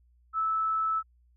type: tone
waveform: sine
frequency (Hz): 1309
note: E6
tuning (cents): -13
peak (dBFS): -25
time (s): 0.33-1.03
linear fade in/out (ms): 50
effects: added 60 Hz sine -60 dBFS peak until 1.36 s